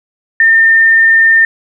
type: tone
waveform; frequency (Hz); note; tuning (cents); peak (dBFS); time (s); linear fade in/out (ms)
sine; 1809; A6; +48; -4; 0.4-1.45; 2
effects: none